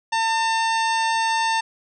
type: harmonic tone with a mistuned harmonic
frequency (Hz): 901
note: A5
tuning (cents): +41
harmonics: 1 / 2 / 3 / 4 / 5 / 6 / 7 / 9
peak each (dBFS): -20 / -26 / -30 / -32 / -34 / -36 / -37 / -39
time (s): 0.12-1.61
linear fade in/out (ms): 10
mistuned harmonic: 9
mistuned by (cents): +22
effects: none